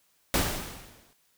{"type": "noise with exponential decay", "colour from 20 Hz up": "pink", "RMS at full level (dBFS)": -23, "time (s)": [0.34, 1.13], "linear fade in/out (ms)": 0, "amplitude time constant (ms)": 170, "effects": ["white hiss -68 dBFS RMS until 1.37 s"]}